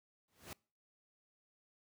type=noise with exponential growth; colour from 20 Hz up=pink; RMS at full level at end=-44 dBFS; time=0.28-0.53 s; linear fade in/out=2 ms; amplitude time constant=53 ms; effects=noise-tail reverb RT60 0.4 s tail -25 dB re dry + high-pass 80 Hz 12 dB/octave